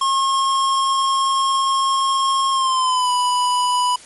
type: tone with pitch glide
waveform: square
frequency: 1079 to 989.4 Hz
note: C#6 to B5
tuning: -47 to +3 cents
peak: -16 dBFS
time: 0.01-3.96 s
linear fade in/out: 5 ms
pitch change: -150 cents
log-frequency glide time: 2.51-3.11 s
effects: white hiss -42 dBFS RMS until 4.05 s + MP3 48 kbps